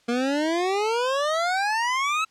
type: exponential sweep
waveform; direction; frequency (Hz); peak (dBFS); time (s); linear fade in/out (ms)
25% pulse; up; 233.1 to 1318.5; -18; 0.08-2.25; 10
effects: white hiss -61 dBFS RMS until 2.3 s + low-pass 6000 Hz 12 dB/octave

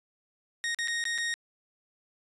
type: tone with dropouts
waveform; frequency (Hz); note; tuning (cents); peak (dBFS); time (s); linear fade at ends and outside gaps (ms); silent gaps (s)
sawtooth; 1864.7; A#6; 0; -25; 0.64-1.34; 0; 0.746-0.788 / 0.875-0.882 / 1.04-1.053 / 1.179-1.184
effects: resampled to 22050 Hz

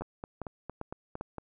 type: two click trains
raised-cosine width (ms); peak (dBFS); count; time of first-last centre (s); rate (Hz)
1; -22 / -24; 4 / 7; 0.02-1.21 / 0.01-1.383; 2.52 / 4.37
effects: none

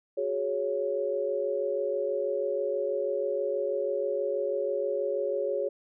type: chord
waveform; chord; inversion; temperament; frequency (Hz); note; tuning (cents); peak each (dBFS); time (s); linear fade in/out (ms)
sine; F# suspended second; none; just; 370 / 416.2 / 555; F#4 / G#4 / C#5; 0 / +4 / +2; -34 / -31 / -29; 0.17-5.69; 10
effects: none

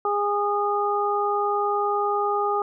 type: harmonic tone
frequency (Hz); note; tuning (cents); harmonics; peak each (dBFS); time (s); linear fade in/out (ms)
410; G#4; -22; 1 / 2 / 3; -25 / -25 / -25; 0.05-2.62; 2
effects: none

